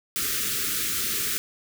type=band-stop noise; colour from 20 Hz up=white; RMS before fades=-27 dBFS; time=0.16-1.38 s; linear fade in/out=0 ms; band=490 to 1200 Hz; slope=96 dB/octave; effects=none